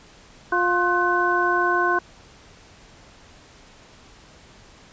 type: harmonic tone with a mistuned harmonic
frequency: 353.1 Hz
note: F4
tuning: 19 cents sharp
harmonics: 1 / 2 / 3 / 4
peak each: -24 / -26 / -22 / -22 dBFS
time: 0.52-1.99 s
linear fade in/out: 5 ms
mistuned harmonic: 4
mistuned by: +110 cents
effects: pink hiss -49 dBFS RMS until 4.92 s + resampled to 16000 Hz